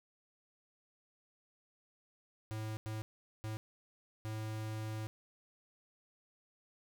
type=tone bursts at uneven times; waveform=square; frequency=109 Hz; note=A2; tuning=16 cents flat; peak=-39 dBFS; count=4; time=2.51-2.77 / 2.86-3.02 / 3.44-3.57 / 4.25-5.07 s; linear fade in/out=0 ms; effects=none